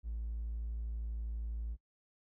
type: tone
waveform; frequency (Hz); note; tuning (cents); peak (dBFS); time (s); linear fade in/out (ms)
triangle; 56.2; A1; +37; -33; 0.03-1.77; 50
effects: noise-tail reverb RT60 0.1 s tail -26 dB re dry + tanh soft clip ceiling -32 dBFS